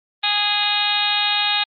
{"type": "harmonic tone", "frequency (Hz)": 413.7, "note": "G#4", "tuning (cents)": -7, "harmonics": [2, 3, 4, 5, 6, 7, 8, 9, 10], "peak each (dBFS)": [-25, -31, -28, -31, -25, -27, -27, -21, -29], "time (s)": [0.23, 1.64], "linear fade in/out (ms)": 10, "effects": ["Opus 24 kbps"]}